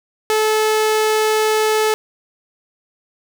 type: tone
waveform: sawtooth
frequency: 433.1 Hz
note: A4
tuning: 27 cents flat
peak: -10 dBFS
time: 0.3-1.94 s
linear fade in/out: 0 ms
effects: none